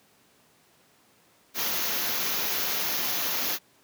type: band-stop noise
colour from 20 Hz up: white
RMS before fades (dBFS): -28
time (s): 1.54-3.59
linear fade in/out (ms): 50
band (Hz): 6800 to 11000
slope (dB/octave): 96
effects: pink hiss -61 dBFS RMS until 3.83 s + high-pass 150 Hz 12 dB/octave